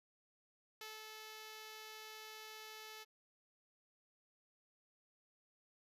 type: tone with ADSR envelope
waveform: 5% pulse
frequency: 434.7 Hz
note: A4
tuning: 21 cents flat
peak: -36 dBFS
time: 0.81-3.05 s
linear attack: 3 ms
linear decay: 200 ms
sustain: -3 dB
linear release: 27 ms
effects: resampled to 32000 Hz